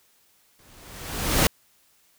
pink noise with exponential growth, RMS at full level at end -17 dBFS, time 0.59-1.47 s, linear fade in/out 1 ms, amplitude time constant 190 ms, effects white hiss -62 dBFS RMS until 2.18 s

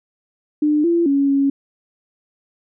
sine tone with pitch steps, 299.7 / 340.2 / 279 / 276.9 Hz, D4 / F4 / C#4 / C#4, +35 / -45 / +11 / -2 cents, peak -13 dBFS, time 0.62-1.5 s, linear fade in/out 5 ms, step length 220 ms, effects none

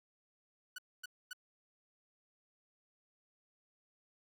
sawtooth tone bursts, 1480 Hz, F#6, in tune, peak -39 dBFS, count 3, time 0.76-1.332 s, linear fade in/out 5 ms, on 24 ms, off 250 ms, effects none

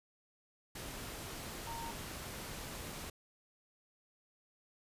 sine tone in noise, 922 Hz, A#5, 19 cents flat, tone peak -43 dBFS, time 1.67-1.91 s, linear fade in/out 5 ms, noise pink, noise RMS -45 dBFS, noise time 0.75-3.1 s, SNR -1 dB, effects resampled to 32000 Hz

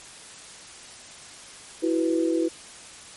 sine chord, E suspended second, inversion none, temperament just, 329.6 / 370.8 / 494.4 Hz, E4 / F#4 / B4, 0 / +4 / +2 cents, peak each -22 / -28 / -28 dBFS, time 1.82-2.49 s, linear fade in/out 20 ms, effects white hiss -44 dBFS RMS until 3.16 s + MP3 48 kbps

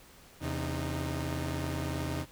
sawtooth tone cluster, 82.5 / 133.2 / 307.9 Hz, E2 / C3 / D#4, +2 / +31 / -18 cents, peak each -32 / -32 / -34 dBFS, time 0.4-2.26 s, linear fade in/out 50 ms, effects pink hiss -56 dBFS RMS until 2.31 s

